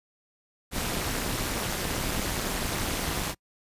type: noise with amplitude modulation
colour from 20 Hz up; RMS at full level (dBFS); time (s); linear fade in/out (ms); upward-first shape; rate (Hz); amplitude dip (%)
pink; -26; 0.71-3.35; 50; sine; 219; 85
effects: noise-tail reverb RT60 0.1 s tail -26 dB re dry + resampled to 32000 Hz